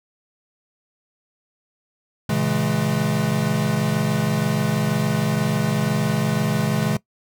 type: chord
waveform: square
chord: A# half-diminished seventh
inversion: none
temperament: equal with one note detuned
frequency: 116.54 / 138.59 / 164.81 / 211.3 Hz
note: A#2 / C#3 / E3 / G#3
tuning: 0 / 0 / 0 / +30 cents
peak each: -29 / -24 / -25 / -24 dBFS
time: 2.29-6.97 s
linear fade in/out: 5 ms
effects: noise-tail reverb RT60 0.1 s tail -20 dB re dry